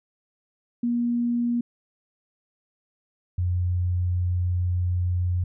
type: tone pair in turn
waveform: sine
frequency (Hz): 238.5 / 89.34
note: A#3 / F2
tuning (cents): +40 / +40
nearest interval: octave + perfect fourth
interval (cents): 1700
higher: first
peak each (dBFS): -21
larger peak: neither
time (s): 0.83-1.61 / 3.38-5.44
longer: second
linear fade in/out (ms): 5
effects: none